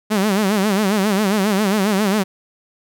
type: tone with vibrato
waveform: sawtooth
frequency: 202.7 Hz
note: G#3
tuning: 42 cents flat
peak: -11 dBFS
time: 0.1-2.24 s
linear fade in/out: 20 ms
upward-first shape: sine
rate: 7.4 Hz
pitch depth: 130 cents each way
effects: none